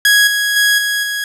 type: tone with level steps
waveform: sawtooth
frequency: 1661.2 Hz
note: G#6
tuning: in tune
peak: -4 / -10 / -6 / -11 / -14 dBFS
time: 0.05-1.24 s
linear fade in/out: 2 ms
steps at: 0.27 / 0.56 / 0.78 / 1.03 s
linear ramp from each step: 5 ms
effects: resampled to 32000 Hz + 7-bit